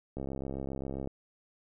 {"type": "click train", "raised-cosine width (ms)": 2, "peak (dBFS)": -24, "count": 62, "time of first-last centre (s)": [0.17, 1.074], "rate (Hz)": 67.5, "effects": []}